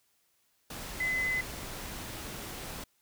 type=tone in noise; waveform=sine; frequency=2027 Hz; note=B6; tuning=45 cents sharp; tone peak=-28 dBFS; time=1-1.41 s; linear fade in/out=5 ms; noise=pink; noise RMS=-41 dBFS; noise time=0.7-2.84 s; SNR=+10 dB; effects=white hiss -72 dBFS RMS until 3.01 s